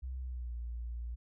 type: tone with pitch glide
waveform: sine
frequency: 64.1 to 58.78 Hz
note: C2 to A#1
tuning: -35 to +15 cents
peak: -37 dBFS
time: 0.02-1.16 s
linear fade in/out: 20 ms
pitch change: -150 cents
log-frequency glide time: 0.2-0.54 s
effects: none